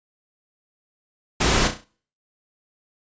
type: noise with echo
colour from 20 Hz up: pink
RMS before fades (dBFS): -19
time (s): 1.4-1.68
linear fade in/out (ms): 10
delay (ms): 33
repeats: 5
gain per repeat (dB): -7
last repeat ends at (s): 1.845
effects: noise-tail reverb RT60 0.5 s tail -25 dB re dry + resampled to 16000 Hz